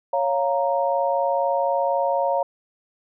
sine chord, Bb minor, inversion first, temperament equal, 554.4 / 698.5 / 932.3 Hz, Db5 / F5 / Bb5, 0 / 0 / 0 cents, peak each -22 / -24 / -24 dBFS, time 0.13-2.43 s, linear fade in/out 5 ms, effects none

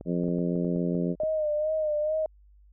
clicks, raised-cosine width 2 ms, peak -26 dBFS, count 9, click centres 0.011 / 0.238 / 0.284 / 0.387 / 0.557 / 0.649 / 0.762 / 0.951 / 1.235 s
harmonic tone, 87.31 Hz, F2, in tune, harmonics 2 / 3 / 4 / 5 / 6 / 7, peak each -27 / -31 / -33 / -35 / -37 / -38 dBFS, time 0.05-1.16 s, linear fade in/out 50 ms
sine tone with vibrato, 613 Hz, D#5, 26 cents flat, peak -24 dBFS, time 1.2-2.26 s, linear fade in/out 2 ms, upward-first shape sine, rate 2.3 Hz, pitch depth 48 cents each way
effects added 50 Hz sine -53 dBFS peak until 2.72 s

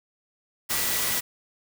sine tone in noise, 1955 Hz, B6, 18 cents flat, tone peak -37 dBFS, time 0.69-1.21 s, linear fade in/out 20 ms, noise white, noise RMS -26 dBFS, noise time 0.69-1.21 s, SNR -14 dB, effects none

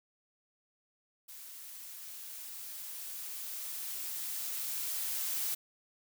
blue noise with level ramp, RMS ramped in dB -49 to -34 dBFS, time 1.28-5.55 s, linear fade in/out 10 ms, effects none

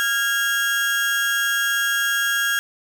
35% pulse tone pair together, 1395.9 / 1639 Hz, F6 / G#6, -1 / -23 cents, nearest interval minor third, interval 278 cents, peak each -24 / -18 dBFS, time 0-2.59 s, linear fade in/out 0 ms, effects none

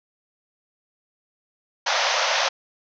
pink band-pass noise, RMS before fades -22 dBFS, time 1.86-2.49 s, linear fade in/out 10 ms, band 520 to 6300 Hz, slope 96 dB/octave, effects none

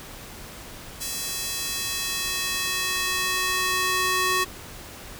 square tone with high-pass filter sweep, 370 Hz, F#4, in tune, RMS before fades -26 dBFS, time 1-4.45 s, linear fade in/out 20 ms, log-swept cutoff 5600 to 920 Hz, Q 0.72, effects pink hiss -41 dBFS RMS until 5.19 s

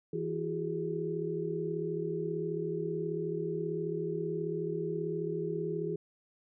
sine tone cluster, 163.9 / 341.9 / 376.7 / 415.2 Hz, E3 / F4 / F#4 / G#4, -10 / -37 / +31 / 0 cents, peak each -37 / -39 / -39 / -35 dBFS, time 0.13-5.96 s, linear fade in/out 5 ms, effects none

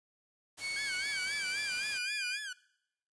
white noise, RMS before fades -45 dBFS, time 0.57-1.99 s, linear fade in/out 20 ms
30% pulse tone with pitch glide, 2217 to 2418 Hz, C#7 to D7, 0 to +50 cents, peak -32 dBFS, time 0.6-2.4 s, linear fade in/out 50 ms, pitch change +150 cents, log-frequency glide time 0.94-1.88 s
sawtooth tone with vibrato, 1588 Hz, G6, 22 cents sharp, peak -35 dBFS, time 0.76-2.53 s, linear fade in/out 5 ms, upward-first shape sine, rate 3.8 Hz, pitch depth 140 cents each way
effects noise-tail reverb RT60 0.8 s tail -21 dB re dry + resampled to 22050 Hz

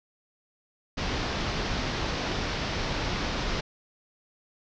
pink low-pass noise, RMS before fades -30 dBFS, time 0.97-3.61 s, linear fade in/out 10 ms, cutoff 5700 Hz, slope 48 dB/octave, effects none

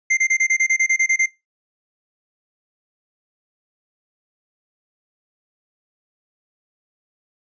square tone bursts, 2093 Hz, C7, in tune, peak -15 dBFS, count 12, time 0.1-1.262 s, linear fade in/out 10 ms, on 73 ms, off 26 ms, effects noise-tail reverb RT60 0.2 s tail -18 dB re dry + resampled to 16000 Hz

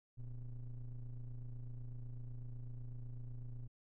triangle ring-modulated tone, 67 Hz, C2, 42 cents sharp, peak -38 dBFS, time 0.17-3.68 s, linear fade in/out 20 ms, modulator 53 Hz, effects none

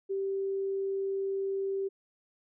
sine tone, 390 Hz, G4, 9 cents flat, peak -29 dBFS, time 0.09-1.89 s, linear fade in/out 20 ms, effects none

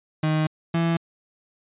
35% pulse tone pair in turn, 155.56 / 166.88 Hz, D#3 / E3, 0 / +22 cents, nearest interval minor second, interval 122 cents, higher second, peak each -18 dBFS, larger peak neither, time 0.23-0.47 / 0.74-0.97 s, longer first, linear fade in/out 5 ms, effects resampled to 8000 Hz

